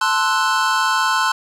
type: chord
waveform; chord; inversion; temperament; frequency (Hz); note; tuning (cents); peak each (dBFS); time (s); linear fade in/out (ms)
square; F# half-diminished seventh; first; equal; 880 / 1046.5 / 1318.5 / 1480; A5 / C6 / E6 / F#6; 0 / 0 / 0 / 0; -23 / -20 / -24 / -21; 0.01-1.32; 5
effects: low-pass 8000 Hz 12 dB/octave + 8-bit